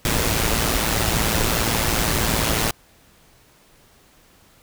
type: noise with amplitude modulation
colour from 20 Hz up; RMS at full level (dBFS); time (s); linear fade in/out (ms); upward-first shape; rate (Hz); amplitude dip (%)
pink; -18; 0.05-2.71; 2; sine; 112; 60
effects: pink hiss -54 dBFS RMS until 4.62 s